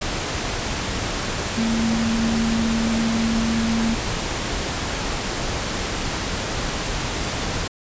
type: tone in noise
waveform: sine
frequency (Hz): 226.7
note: A#3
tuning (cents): -48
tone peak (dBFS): -19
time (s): 1.57-3.95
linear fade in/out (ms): 10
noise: pink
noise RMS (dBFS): -25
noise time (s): 0.01-7.68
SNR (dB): +3
effects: resampled to 16000 Hz